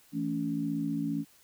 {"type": "chord", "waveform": "sine", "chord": "A major", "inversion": "second", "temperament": "equal with one note detuned", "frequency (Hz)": [164.81, 220, 281.9], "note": ["E3", "A3", "C#4"], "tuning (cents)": [0, 0, 29], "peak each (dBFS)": [-35, -35, -31], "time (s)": [0.12, 1.25], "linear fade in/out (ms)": 50, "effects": ["white hiss -61 dBFS RMS until 1.43 s"]}